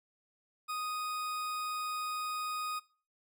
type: tone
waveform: 40% pulse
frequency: 1244.5 Hz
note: D#6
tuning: in tune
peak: -34 dBFS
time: 0.68-2.8 s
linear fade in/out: 20 ms
effects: noise-tail reverb RT60 0.4 s tail -22 dB re dry